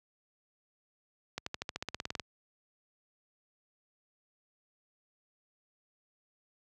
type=accelerating click train; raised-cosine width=0.2 ms; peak=-18 dBFS; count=14; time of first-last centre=1.38-2.198 s; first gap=84 ms; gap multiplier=0.95; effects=high-pass 60 Hz 12 dB/octave